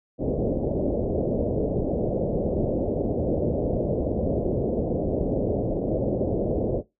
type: low-pass noise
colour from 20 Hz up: white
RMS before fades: -25 dBFS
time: 0.18-6.83 s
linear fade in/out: 50 ms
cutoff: 600 Hz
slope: 48 dB/octave
effects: noise-tail reverb RT60 0.2 s tail -19 dB re dry